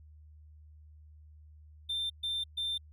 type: tone bursts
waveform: triangle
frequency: 3579 Hz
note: A7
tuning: 29 cents sharp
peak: -29 dBFS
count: 3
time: 1.89-2.78 s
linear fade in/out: 10 ms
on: 210 ms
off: 130 ms
effects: tanh soft clip ceiling -26 dBFS + added 76 Hz sine -52 dBFS peak until 2.92 s